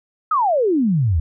sine exponential sweep, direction down, 1318.5 to 73.42 Hz, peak -14 dBFS, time 0.31-1.2 s, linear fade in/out 5 ms, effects none

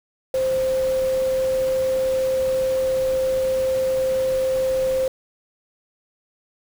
sine tone in noise, 523.3 Hz, C5, in tune, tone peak -18 dBFS, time 0.34-5.08 s, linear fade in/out 2 ms, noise pink, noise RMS -36 dBFS, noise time 0.34-5.08 s, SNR +15 dB, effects none

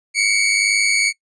sawtooth tone pair together, 2183 / 2285 Hz, C#7 / D7, -27 / -48 cents, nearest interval minor second, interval 79 cents, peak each -14 dBFS, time 0.14-1.13 s, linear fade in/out 50 ms, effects noise-tail reverb RT60 0.1 s tail -22 dB re dry + resampled to 22050 Hz

